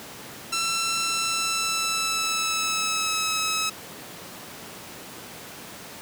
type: tone with pitch glide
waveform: 10% pulse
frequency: 1343 to 1289.8 Hz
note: E6 to E6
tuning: +32 to -38 cents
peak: -15 dBFS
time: 0.52-3.7 s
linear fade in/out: 10 ms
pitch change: -70 cents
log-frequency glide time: 1-3.31 s
effects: pink hiss -40 dBFS RMS until 6.01 s + high-pass 150 Hz 12 dB/octave